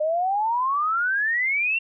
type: exponential sweep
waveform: sine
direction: up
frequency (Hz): 599 to 2759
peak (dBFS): -20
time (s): 0-1.79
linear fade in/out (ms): 10
effects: none